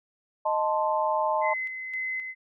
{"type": "chord", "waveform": "sine", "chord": "A diminished", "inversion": "second", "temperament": "equal", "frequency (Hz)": [622.3, 880, 1046.5], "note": ["Eb5", "A5", "C6"], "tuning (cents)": [0, 0, 0], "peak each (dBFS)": [-27, -26, -29], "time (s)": [0.45, 1.54], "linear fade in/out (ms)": 10}
{"type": "tone with tremolo", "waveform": "sine", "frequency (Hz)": 2045, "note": "C7", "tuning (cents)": -40, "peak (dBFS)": -28, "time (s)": [1.41, 2.35], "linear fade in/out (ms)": 50, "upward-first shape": "square", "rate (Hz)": 1.9, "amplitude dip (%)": 45}
{"effects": []}